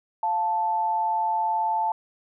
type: tone pair together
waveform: sine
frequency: 698.5 / 880.1 Hz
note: F5 / A5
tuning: 0 / 0 cents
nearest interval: major third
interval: 400 cents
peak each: -30 / -22 dBFS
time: 0.23-1.92 s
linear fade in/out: 2 ms
effects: none